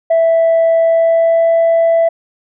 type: tone with pitch glide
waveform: sine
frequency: 659.3 to 663.9 Hz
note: E5 to E5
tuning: 0 to +12 cents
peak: -6 dBFS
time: 0.1-2.09 s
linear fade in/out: 10 ms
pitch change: +12 cents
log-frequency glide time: 0.77-1.49 s
effects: tanh soft clip ceiling -6 dBFS